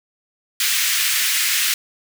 pink high-pass noise, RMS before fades -19 dBFS, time 0.6-1.74 s, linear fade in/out 2 ms, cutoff 1800 Hz, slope 24 dB/octave, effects none

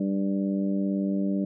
harmonic tone, 98 Hz, G2, in tune, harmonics 2 / 3 / 4 / 5 / 6, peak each -25 / -29 / -39 / -42 / -37 dBFS, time 0-1.45 s, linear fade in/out 5 ms, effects none

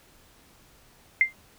sine tone with exponential decay, 2093 Hz, C7, in tune, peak -12 dBFS, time 1.21-1.33 s, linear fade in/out 1 ms, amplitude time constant 24 ms, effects pink hiss -57 dBFS RMS until 1.58 s

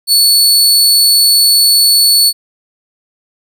sawtooth tone, 4435 Hz, C#8, in tune, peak -3 dBFS, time 0.07-2.33 s, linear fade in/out 50 ms, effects none

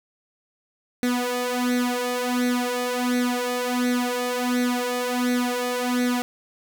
sawtooth tone with flanger, 246.9 Hz, B3, in tune, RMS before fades -24 dBFS, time 1.03-6.22 s, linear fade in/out 0 ms, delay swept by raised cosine 0.49 to 2.39 ms, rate 1.4 Hz, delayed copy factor +0.8, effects none

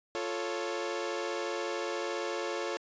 sawtooth chord, F augmented, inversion none, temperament equal, 349.2 / 440 / 554.4 Hz, F4 / A4 / C#5, 0 / 0 / 0 cents, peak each -33 dBFS, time 0.15-2.77 s, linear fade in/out 0 ms, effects resampled to 16000 Hz

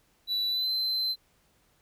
triangle tone with pitch glide, 3952 to 4080 Hz, B7 to C8, 0 to -44 cents, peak -25 dBFS, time 0.27-1.16 s, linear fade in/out 50 ms, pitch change +56 cents, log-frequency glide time 0.49-0.71 s, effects pink hiss -67 dBFS RMS until 1.81 s

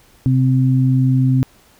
sine tone pair together, 130 / 260 Hz, C3 / C4, -11 / -11 cents, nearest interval octave, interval 1200 cents, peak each -12 / -17 dBFS, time 0.26-1.43 s, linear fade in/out 0 ms, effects pink hiss -51 dBFS RMS until 1.79 s

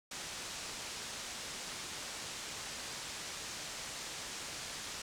white low-pass noise, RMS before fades -44 dBFS, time 0.11-5.02 s, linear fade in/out 5 ms, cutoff 7800 Hz, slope 24 dB/octave, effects none

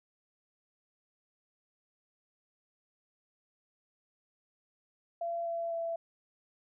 sine tone with pitch steps, 680 / 674.1 / 668.3 Hz, F5 / E5 / E5, -46 / +39 / +24 cents, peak -32 dBFS, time 5.21-5.96 s, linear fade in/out 5 ms, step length 250 ms, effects none

